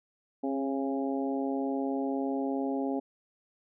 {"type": "harmonic tone with a mistuned harmonic", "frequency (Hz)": 137, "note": "C#3", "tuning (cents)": -20, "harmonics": [2, 3, 4, 5, 6], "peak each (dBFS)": [-30, -36, -38, -39, -40], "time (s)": [0.43, 3], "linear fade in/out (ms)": 10, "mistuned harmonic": 2, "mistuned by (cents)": -18, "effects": []}